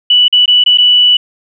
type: tone with dropouts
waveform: sine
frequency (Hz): 2960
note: F#7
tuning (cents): 0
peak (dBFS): -4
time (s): 0.1-1.17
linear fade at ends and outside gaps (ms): 5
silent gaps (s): 0.282-0.326 / 0.458-0.478 / 0.639-0.661 / 0.775-0.783
effects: none